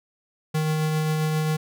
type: tone with tremolo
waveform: square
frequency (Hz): 155.56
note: D#3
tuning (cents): 0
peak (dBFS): -21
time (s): 0.54-1.57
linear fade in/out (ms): 10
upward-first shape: triangle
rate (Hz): 7.5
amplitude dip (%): 25
effects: none